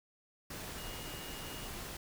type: tone in noise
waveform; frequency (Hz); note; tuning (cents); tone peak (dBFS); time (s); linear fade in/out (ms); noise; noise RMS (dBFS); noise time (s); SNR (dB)
sine; 2867; F7; +45; -51; 0.78-1.68; 5; pink; -44; 0.5-1.97; -10
effects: none